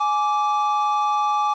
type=tone pair together; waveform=triangle; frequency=837.7 / 1169 Hz; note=G#5 / D6; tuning=+15 / -8 cents; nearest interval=tritone; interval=577 cents; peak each=-19 dBFS; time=0-1.54 s; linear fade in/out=10 ms; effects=resampled to 16000 Hz + 8-bit